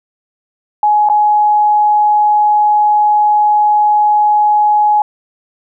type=tone with dropouts; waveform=sine; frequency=840 Hz; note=G#5; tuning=19 cents sharp; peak=-7 dBFS; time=0.83-5.02 s; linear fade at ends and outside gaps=2 ms; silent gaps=1.089-1.098 s; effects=none